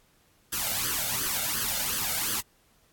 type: noise with flanger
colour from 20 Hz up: white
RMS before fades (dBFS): -29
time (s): 0.52-2.41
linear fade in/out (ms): 10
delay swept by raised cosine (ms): 0.63 to 1.41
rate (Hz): 2.8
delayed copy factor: +0.75
effects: pink hiss -64 dBFS RMS until 2.92 s + AAC 64 kbps